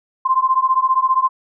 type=beating tone pair; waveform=sine; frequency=1038 / 1053 Hz; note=C6 / C6; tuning=-14 / +11 cents; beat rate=15 Hz; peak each=-16 dBFS; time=0.25-1.29 s; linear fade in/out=10 ms; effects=none